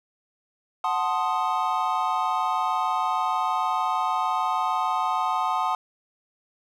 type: chord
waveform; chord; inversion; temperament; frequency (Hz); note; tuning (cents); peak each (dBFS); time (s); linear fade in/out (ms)
triangle; F# diminished seventh; none; equal; 740 / 880 / 1046.5 / 1244.5; F#5 / A5 / C6 / Eb6; 0 / 0 / 0 / 0; -26; 0.84-5.75; 2
effects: none